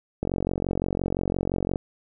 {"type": "click train", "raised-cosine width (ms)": 2, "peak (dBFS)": -12, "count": 71, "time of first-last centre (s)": [0.23, 1.758], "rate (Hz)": 45.8, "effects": []}